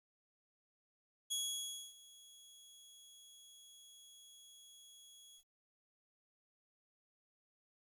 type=tone with ADSR envelope; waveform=20% pulse; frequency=3339 Hz; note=G#7; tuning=9 cents sharp; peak=-30 dBFS; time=1.3-5.44 s; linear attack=19 ms; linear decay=610 ms; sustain=-22 dB; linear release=83 ms; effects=12-bit